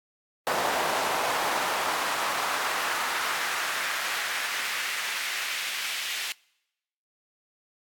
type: noise with high-pass filter sweep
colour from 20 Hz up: brown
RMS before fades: -29 dBFS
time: 0.47-6.32 s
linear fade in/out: 0 ms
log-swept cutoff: 710 to 2700 Hz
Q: 1.5
effects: noise-tail reverb RT60 0.9 s tail -26 dB re dry + AAC 64 kbps